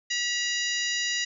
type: harmonic tone with a mistuned harmonic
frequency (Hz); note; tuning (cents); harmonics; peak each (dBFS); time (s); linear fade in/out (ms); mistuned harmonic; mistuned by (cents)
972; B5; -28; 2 / 3 / 4 / 5 / 6 / 7; -30 / -32 / -33 / -34 / -35 / -35; 0.1-1.25; 10; 3; -45
effects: none